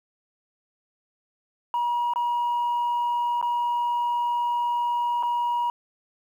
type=tone with dropouts; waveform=sine; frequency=958 Hz; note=A#5; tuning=47 cents sharp; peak=-20 dBFS; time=1.74-5.7 s; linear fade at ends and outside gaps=1 ms; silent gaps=2.136-2.159 / 3.414-3.426 / 5.227-5.233 s; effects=tanh soft clip ceiling -20 dBFS + 9-bit